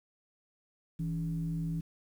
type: tone with frequency modulation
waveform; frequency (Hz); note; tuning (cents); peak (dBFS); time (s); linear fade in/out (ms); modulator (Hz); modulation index
sine; 163.1; E3; -18; -31; 0.99-1.81; 10; 122; 0.5
effects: 10-bit